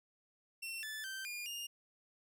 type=tone with pitch steps; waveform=sawtooth; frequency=2709 / 1745 / 1556 / 2421 / 2828 Hz; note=E7 / A6 / G6 / D#7 / F7; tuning=+47 / -15 / -13 / -48 / +21 cents; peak=-38 dBFS; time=0.62-1.67 s; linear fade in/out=10 ms; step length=210 ms; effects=none